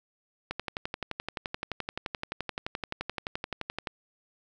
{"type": "click train", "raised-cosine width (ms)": 0.3, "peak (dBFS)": -16, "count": 40, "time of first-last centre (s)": [0.51, 3.872], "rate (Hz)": 11.6, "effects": []}